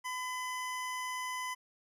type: tone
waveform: 25% pulse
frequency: 1009 Hz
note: B5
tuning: 37 cents sharp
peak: -32 dBFS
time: 0.04-1.55 s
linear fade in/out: 20 ms
effects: resampled to 32000 Hz + 12-bit